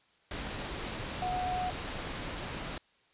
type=tone in noise; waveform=sine; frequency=731 Hz; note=F#5; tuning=21 cents flat; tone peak=-31 dBFS; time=1.22-1.7 s; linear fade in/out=2 ms; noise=pink; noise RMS=-38 dBFS; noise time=0.31-2.78 s; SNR=+4 dB; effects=white hiss -67 dBFS RMS until 3.13 s + resampled to 8000 Hz